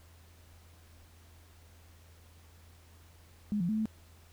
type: tone with pitch steps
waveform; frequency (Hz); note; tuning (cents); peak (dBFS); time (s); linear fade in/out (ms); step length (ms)
sine; 208.1 / 173.2 / 216.7 / 218.7; G#3 / F3 / A3 / A3; +4 / -14 / -26 / -10; -28; 3.52-3.856; 0; 84
effects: added 83 Hz sine -56 dBFS peak until 4.32 s + pink hiss -62 dBFS RMS until 4.32 s